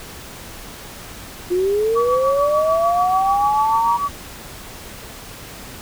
sine linear sweep, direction up, 349.2 to 954 Hz, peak -15 dBFS, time 1.5-3.98 s, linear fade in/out 20 ms
sine tone with tremolo, 1140 Hz, C#6, 48 cents sharp, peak -16 dBFS, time 1.95-4.09 s, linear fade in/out 20 ms, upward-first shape triangle, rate 6.8 Hz, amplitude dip 80%
effects pink hiss -36 dBFS RMS until 5.81 s

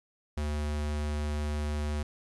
square tone, 74.5 Hz, D2, 25 cents sharp, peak -30 dBFS, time 0.37-2.03 s, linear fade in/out 5 ms, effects resampled to 24000 Hz + 11-bit

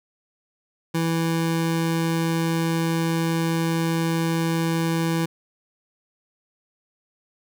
25% pulse tone, 164.81 Hz, E3, in tune, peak -17 dBFS, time 0.94-5.26 s, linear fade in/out 10 ms, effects none

